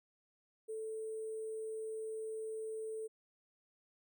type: tone with sample-and-hold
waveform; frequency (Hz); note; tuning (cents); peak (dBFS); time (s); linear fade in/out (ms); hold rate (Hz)
sine; 440; A4; 0; -39; 0.68-3.08; 20; 8820
effects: none